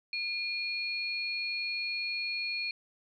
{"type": "tone pair together", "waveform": "sine", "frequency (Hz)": [2425, 4317], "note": ["D#7", "C#8"], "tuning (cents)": [-45, -47], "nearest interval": "minor seventh", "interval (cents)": 998, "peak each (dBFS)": [-33, -36], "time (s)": [0.13, 2.71], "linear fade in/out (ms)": 2, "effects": []}